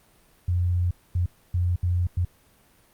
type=tone bursts at uneven times; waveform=sine; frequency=88.5 Hz; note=F2; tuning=23 cents sharp; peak=-20 dBFS; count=5; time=0.48-0.91 / 1.15-1.26 / 1.54-1.76 / 1.83-2.07 / 2.17-2.25 s; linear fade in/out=5 ms; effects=pink hiss -59 dBFS RMS until 2.93 s + Opus 32 kbps